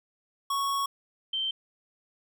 square / sine tone pair in turn, 1108.7 / 3121 Hz, C#6 / G7, 0 / -8 cents, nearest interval octave + tritone, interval 1792 cents, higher second, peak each -27 dBFS, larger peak neither, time 0.5-0.86 / 1.33-1.51 s, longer first, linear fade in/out 5 ms, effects none

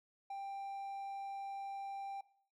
triangle tone, 789 Hz, G5, 11 cents sharp, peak -39 dBFS, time 0.3-2.21 s, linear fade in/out 5 ms, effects noise-tail reverb RT60 0.5 s tail -17 dB re dry

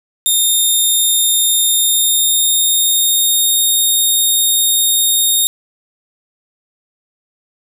10% pulse tone with pitch glide, 3662 to 3705 Hz, A#7 to A#7, -32 to -11 cents, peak -4 dBFS, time 0.26-5.47 s, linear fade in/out 0 ms, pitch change +21 cents, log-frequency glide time 1.65-3.59 s, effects 7-bit

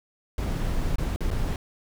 brown noise with dropouts, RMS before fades -26 dBFS, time 0.38-1.56 s, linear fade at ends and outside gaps 1 ms, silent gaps 0.958-0.983 / 1.161-1.206 / 1.305-1.312 s, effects none

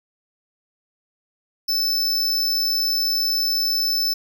square tone, 5274 Hz, E8, in tune, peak -19 dBFS, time 1.68-4.14 s, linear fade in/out 10 ms, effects none

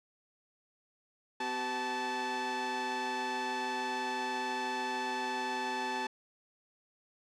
sawtooth tone cluster, 252.3 / 381.9 / 874 Hz, B3 / G4 / A5, +37 / -45 / -12 cents, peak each -38 / -37 / -30 dBFS, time 1.4-6.07 s, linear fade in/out 5 ms, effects low-pass 5000 Hz 12 dB/octave

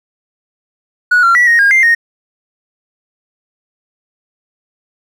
triangle tone with pitch steps, 1462 / 1372 / 1947 / 1868 / 1620 / 2096 / 1858 Hz, F#6 / F6 / B6 / A#6 / G#6 / C7 / A#6, -21 / -31 / -25 / +3 / -43 / +2 / -6 cents, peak -3 dBFS, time 1.11-1.95 s, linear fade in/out 10 ms, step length 120 ms, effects tanh soft clip ceiling -2 dBFS

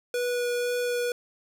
square tone with vibrato, 487.1 Hz, B4, 24 cents flat, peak -26 dBFS, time 0.14-1.12 s, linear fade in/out 2 ms, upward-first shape sine, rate 2 Hz, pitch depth 9 cents each way, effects none

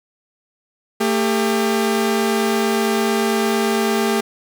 sawtooth tone pair together, 224.5 / 400.1 Hz, A3 / G4, +35 / +35 cents, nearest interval minor seventh, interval 1000 cents, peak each -15 dBFS, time 1-4.21 s, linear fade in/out 10 ms, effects none

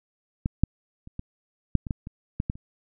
clicks, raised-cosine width 5 ms, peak -12 / -6 / -30 / -20 / -6 / -21 / -14 / -24 / -13 / -14 / -30 dBFS, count 11, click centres 0.459 / 0.636 / 1.074 / 1.194 / 1.753 / 1.868 / 1.908 / 2.071 / 2.401 / 2.499 / 2.555 s, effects none

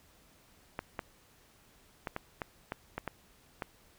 clicks, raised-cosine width 0.5 ms, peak -20 dBFS, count 9, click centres 0.791 / 0.992 / 2.072 / 2.164 / 2.418 / 2.721 / 2.98 / 3.077 / 3.622 s, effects pink hiss -63 dBFS RMS until 3.98 s

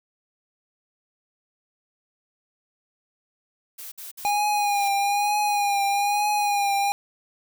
blue noise bursts, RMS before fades -38 dBFS, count 3, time 3.78-4.312 s, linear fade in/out 10 ms, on 140 ms, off 56 ms
square tone with vibrato, 816 Hz, G#5, 31 cents flat, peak -21 dBFS, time 4.25-6.92 s, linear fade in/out 0 ms, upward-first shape triangle, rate 1.1 Hz, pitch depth 46 cents each way
blue noise with exponential growth, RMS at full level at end -35 dBFS, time 4.28-4.88 s, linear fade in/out 2 ms, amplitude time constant 130 ms
effects none

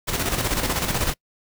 pink noise with tremolo, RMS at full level -22 dBFS, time 0.07-1.14 s, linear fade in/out 20 ms, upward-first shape square, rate 16 Hz, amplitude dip 50%, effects noise-tail reverb RT60 0.1 s tail -25 dB re dry

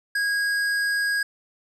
sine tone with hard clipping, 1642 Hz, G#6, 20 cents flat, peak -23 dBFS, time 0.15-1.23 s, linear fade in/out 5 ms, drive 11 dB, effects none

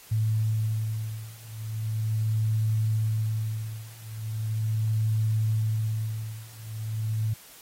sine beating tone pair, 109.4 / 109.79 Hz, A2 / A2, -9 / -3 cents, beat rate 0.39 Hz, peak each -28 / -27 dBFS, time 0.11-7.34 s, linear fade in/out 10 ms, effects white hiss -50 dBFS RMS until 7.61 s + AAC 48 kbps

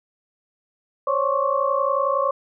sine tone cluster, 535 / 566 / 1076 / 1135 Hz, C5 / C#5 / C6 / C#6, +38 / +36 / +48 / +41 cents, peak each -24 dBFS, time 1.07-2.31 s, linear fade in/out 5 ms, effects none

